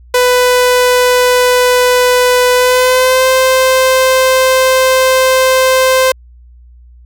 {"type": "tone with pitch glide", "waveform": "sawtooth", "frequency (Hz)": [497.4, 519.7], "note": ["B4", "C5"], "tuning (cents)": [12, -12], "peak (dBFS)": -3, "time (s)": [0.14, 6.12], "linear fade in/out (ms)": 5, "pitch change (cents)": 76, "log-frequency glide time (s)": [2.54, 3.27], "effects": ["added 60 Hz sine -36 dBFS peak until 7.05 s"]}